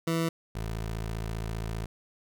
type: tone pair in turn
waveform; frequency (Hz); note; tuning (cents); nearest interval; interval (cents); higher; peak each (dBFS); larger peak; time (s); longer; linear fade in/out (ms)
20% pulse; 164.81 / 55.11; E3 / A1; 0 / +3; octave + perfect fifth; 1897; first; -21 / -27; first; 0.07-0.29 / 0.55-1.86; second; 5
effects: none